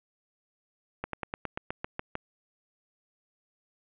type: slowing click train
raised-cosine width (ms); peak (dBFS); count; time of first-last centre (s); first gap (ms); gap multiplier
0.5; -17; 10; 1.04-2.154; 93; 1.07
effects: resampled to 8000 Hz + 8-bit